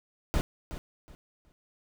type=noise with echo; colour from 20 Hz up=brown; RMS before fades=-26 dBFS; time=0.34-0.41 s; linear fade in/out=0 ms; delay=370 ms; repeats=3; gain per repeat=-12 dB; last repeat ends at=1.52 s; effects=none